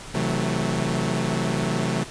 sawtooth chord, F# half-diminished seventh, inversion second, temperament equal with one note detuned, 130.81 / 161.52 / 185 / 220 Hz, C3 / E3 / F#3 / A3, 0 / -35 / 0 / 0 cents, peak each -24 dBFS, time 0.14-2.04 s, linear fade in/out 10 ms, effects pink hiss -39 dBFS RMS until 2.1 s + resampled to 22050 Hz

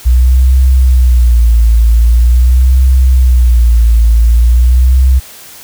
sine tone with vibrato, 60.4 Hz, B1, 38 cents flat, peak -3 dBFS, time 0.05-5.2 s, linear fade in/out 20 ms, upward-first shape sine, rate 0.44 Hz, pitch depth 120 cents each way, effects white hiss -33 dBFS RMS until 5.63 s

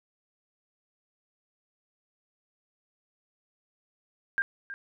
sine tone with echo, 1600 Hz, G6, 35 cents sharp, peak -23 dBFS, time 4.38-4.42 s, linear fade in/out 0 ms, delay 320 ms, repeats 1, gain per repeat -13 dB, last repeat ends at 4.74 s, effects none

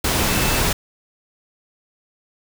sine tone in noise, 2637 Hz, E7, in tune, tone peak -29 dBFS, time 0.28-0.59 s, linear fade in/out 5 ms, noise pink, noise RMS -19 dBFS, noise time 0.04-0.73 s, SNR -13 dB, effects none

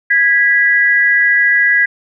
sine tone pair together, 1651 / 1963.4 Hz, G#6 / B6, -11 / -11 cents, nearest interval minor third, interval 300 cents, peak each -11 dBFS, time 0.1-1.86 s, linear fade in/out 10 ms, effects none

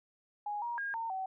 sine tone with pitch steps, 829 / 948 / 1623 / 911 / 760 Hz, G#5 / A#5 / G#6 / A#5 / F#5, -3 / +29 / -40 / -40 / +46 cents, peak -34 dBFS, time 0.46-1.26 s, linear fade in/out 5 ms, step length 160 ms, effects none

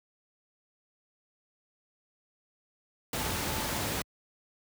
sine tone in noise, 880 Hz, A5, in tune, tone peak -42 dBFS, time 3.16-3.79 s, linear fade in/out 2 ms, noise pink, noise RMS -32 dBFS, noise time 3.13-4.02 s, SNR -13 dB, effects high-pass 60 Hz 12 dB/octave

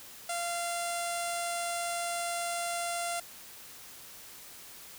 sawtooth tone with low-pass filter, 690 Hz, F5, 21 cents flat, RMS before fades -34 dBFS, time 0.29-3.2 s, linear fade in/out 5 ms, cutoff 9200 Hz, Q 4.3, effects white hiss -49 dBFS RMS until 4.98 s

